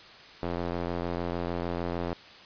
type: tone with band-pass filter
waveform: square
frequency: 43.31 Hz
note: F1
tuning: 14 cents flat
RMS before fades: -32 dBFS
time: 0.42-2.14 s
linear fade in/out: 10 ms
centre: 530 Hz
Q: 0.77
effects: white hiss -49 dBFS RMS until 2.45 s + resampled to 11025 Hz